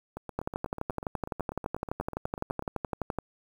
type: two click trains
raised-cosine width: 1 ms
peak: -16 / -23 dBFS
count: 34 / 21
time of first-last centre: 0.39-3.187 / 0.17-2.624 s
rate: 11.8 / 8.15 Hz
effects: 8-bit